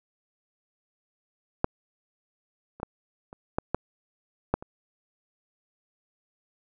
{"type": "clicks", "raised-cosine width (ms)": 1, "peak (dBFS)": [-7, -30, -14, -29, -11, -10, -8, -26], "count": 8, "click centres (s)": [1.644, 2.8, 2.831, 3.329, 3.585, 3.746, 4.54, 4.625], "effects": []}